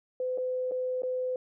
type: tone with dropouts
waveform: sine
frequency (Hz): 508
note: B4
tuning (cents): +49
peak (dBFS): -28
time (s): 0.2-1.36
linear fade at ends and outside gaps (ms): 2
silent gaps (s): 0.376-0.382 / 0.712-0.718 / 1.021-1.033
effects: none